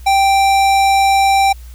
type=tone with hard clipping; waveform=sine; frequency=784 Hz; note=G5; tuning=in tune; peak=-11 dBFS; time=0.06-1.53 s; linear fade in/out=10 ms; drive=18 dB; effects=added 60 Hz sine -31 dBFS peak until 1.74 s + white hiss -47 dBFS RMS until 1.74 s